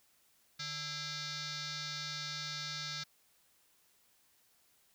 sine tone with frequency modulation, 150.5 Hz, D3, 43 cents sharp, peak -38 dBFS, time 0.59-3.04 s, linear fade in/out 10 ms, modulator 738 Hz, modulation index 7.2, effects white hiss -70 dBFS RMS until 4.94 s

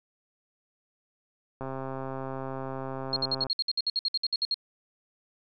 click train, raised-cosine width 1 ms, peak -22 dBFS, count 248, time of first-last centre 1.61-3.467 s, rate 133 Hz
sine tone bursts, 4273 Hz, C8, 36 cents sharp, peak -24 dBFS, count 16, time 3.13-4.543 s, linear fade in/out 2 ms, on 33 ms, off 59 ms
effects none

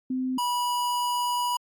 sine / square tone pair in turn, 257.6 / 975.7 Hz, C4 / B5, -27 / -21 cents, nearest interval octave + major seventh, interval 2306 cents, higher second, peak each -25 dBFS, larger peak neither, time 0.1-0.38 / 0.38-1.57 s, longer second, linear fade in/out 5 ms, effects AAC 64 kbps

